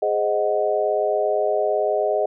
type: chord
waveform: sine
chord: Ab dominant seventh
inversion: none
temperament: equal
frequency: 415.3 / 523.3 / 622.3 / 740 Hz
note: Ab4 / C5 / Eb5 / Gb5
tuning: 0 / 0 / 0 / 0 cents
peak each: -23 / -27 / -21 / -26 dBFS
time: 0.02-2.26 s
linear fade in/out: 5 ms
effects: none